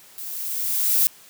violet noise with level ramp, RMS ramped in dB -34 to -17 dBFS, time 0.18-1.07 s, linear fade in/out 0 ms, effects white hiss -49 dBFS RMS until 1.29 s + high-pass 80 Hz 12 dB/octave

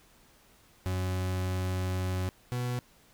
40% pulse tone pair in turn, 92.4 / 123.34 Hz, F#2 / B2, -2 / -2 cents, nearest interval perfect fourth, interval 500 cents, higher second, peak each -28 / -29 dBFS, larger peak first, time 0.86-2.29 / 2.52-2.79 s, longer first, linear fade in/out 0 ms, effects pink hiss -61 dBFS RMS until 3.13 s

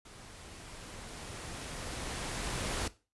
pink noise with level ramp, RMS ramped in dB -52 to -34 dBFS, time 0.05-2.88 s, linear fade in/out 5 ms, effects noise-tail reverb RT60 0.3 s tail -17 dB re dry + resampled to 24000 Hz

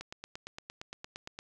click train, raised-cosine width 0.2 ms, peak -24 dBFS, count 13, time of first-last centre 0.01-1.389 s, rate 8.7 Hz, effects none

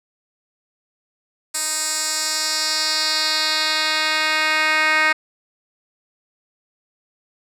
10% pulse tone with band-pass filter sweep, 311.1 Hz, D#4, in tune, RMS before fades -20 dBFS, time 1.54-5.13 s, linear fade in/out 10 ms, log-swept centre 8300 to 2200 Hz, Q 2, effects none

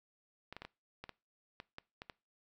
clicks, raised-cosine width 0.3 ms, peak -29 dBFS, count 10, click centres 0.526 / 0.566 / 0.62 / 0.65 / 1.04 / 1.093 / 1.601 / 1.784 / 2.019 / 2.098 s, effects noise-tail reverb RT60 0.3 s tail -23 dB re dry

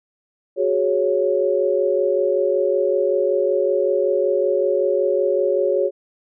sine chord, F# suspended second, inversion none, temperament equal, 370 / 415.3 / 554.4 Hz, F#4 / G#4 / C#5, 0 / 0 / 0 cents, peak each -21 / -21 / -19 dBFS, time 0.56-5.91 s, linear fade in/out 50 ms, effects none

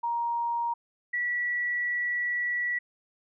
sine tone pair in turn, 940 / 1945.2 Hz, A#5 / B6, +14 / -27 cents, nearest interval octave + minor second, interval 1259 cents, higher second, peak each -26 dBFS, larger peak neither, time 0.03-0.74 / 1.13-2.79 s, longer second, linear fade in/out 10 ms, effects none

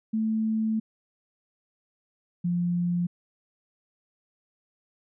sine tone pair in turn, 220 / 174.86 Hz, A3 / F3, 0 / +2 cents, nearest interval major third, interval 398 cents, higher first, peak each -23 dBFS, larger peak neither, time 0.13-0.8 / 2.44-3.07 s, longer first, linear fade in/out 10 ms, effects none

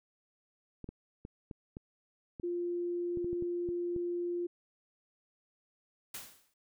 clicks, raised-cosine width 3 ms, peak -30 dBFS, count 12, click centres 0.843 / 0.89 / 1.251 / 1.512 / 1.769 / 2.398 / 3.173 / 3.245 / 3.33 / 3.424 / 3.689 / 3.963 s
sine tone, 349.2 Hz, F4, in tune, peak -32 dBFS, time 2.43-4.47 s, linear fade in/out 10 ms
white noise with exponential decay, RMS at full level -40 dBFS, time 6.14-6.54 s, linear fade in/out 5 ms, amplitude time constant 86 ms
effects none

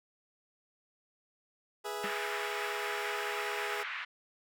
20% pulse chord, E major, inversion first, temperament equal with one note detuned, 415.3 / 490.8 / 659.3 Hz, G#4 / B4 / E5, 0 / -11 / 0 cents, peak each -33 / -38 / -39 dBFS, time 1.84-3.84 s, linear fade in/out 20 ms
white band-pass noise, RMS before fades -39 dBFS, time 2.03-4.05 s, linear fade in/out 10 ms, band 1200 to 2400 Hz, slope 24 dB/octave
sawtooth tone with exponential decay, 200.7 Hz, G3, 41 cents sharp, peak -32 dBFS, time 2.04-2.16 s, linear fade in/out 2 ms, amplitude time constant 24 ms
effects none

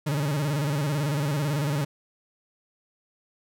40% pulse tone with vibrato, 145.7 Hz, D3, 13 cents flat, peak -23 dBFS, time 0.06-1.85 s, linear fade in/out 10 ms, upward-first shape square, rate 18 Hz, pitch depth 91 cents each way, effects none

